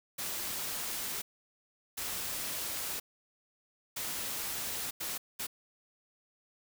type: noise bursts at uneven times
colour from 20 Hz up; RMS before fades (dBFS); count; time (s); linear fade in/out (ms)
white; -37; 5; 0.18-1.22 / 1.97-3 / 3.96-4.91 / 5-5.18 / 5.39-5.47; 10
effects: none